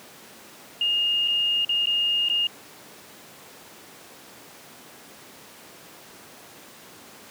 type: tone with dropouts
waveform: sine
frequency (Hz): 2838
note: F7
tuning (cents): +27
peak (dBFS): -20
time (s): 0.81-2.47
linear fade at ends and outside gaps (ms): 2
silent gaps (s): 1.277-1.281 / 1.649-1.692 / 1.858-1.87 / 2.287-2.298
effects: pink hiss -46 dBFS RMS until 7.3 s + high-pass 200 Hz 12 dB/octave